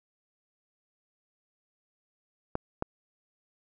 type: clicks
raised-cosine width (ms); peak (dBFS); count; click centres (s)
1; -15; 2; 2.554 / 2.824
effects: none